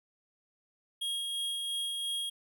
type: tone with tremolo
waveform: square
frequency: 3270 Hz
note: G#7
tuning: 28 cents flat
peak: -32 dBFS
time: 1.01-2.3 s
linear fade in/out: 10 ms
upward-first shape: sine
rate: 2.9 Hz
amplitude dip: 25%
effects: none